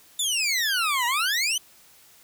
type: exponential two-way sweep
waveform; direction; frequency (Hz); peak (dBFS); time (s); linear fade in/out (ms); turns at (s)
20% pulse; down then up; 3624 to 932.3 to 3126; -17; 0.19-1.58; 5; 1.06
effects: white hiss -54 dBFS RMS until 2.23 s